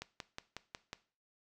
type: click train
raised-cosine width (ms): 0.2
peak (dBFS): -24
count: 6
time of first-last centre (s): 0.02-0.931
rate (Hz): 5.49
effects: noise-tail reverb RT60 0.4 s tail -17 dB re dry